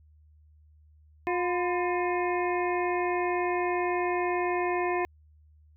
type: harmonic tone with a mistuned harmonic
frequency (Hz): 356.4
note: F4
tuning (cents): +35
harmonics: 1 / 2 / 3 / 5 / 6 / 7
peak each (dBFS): -28 / -31 / -33 / -37 / -38 / -40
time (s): 1.27-5.05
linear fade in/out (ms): 0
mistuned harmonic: 3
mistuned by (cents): -81
effects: added 76 Hz sine -55 dBFS peak until 5.76 s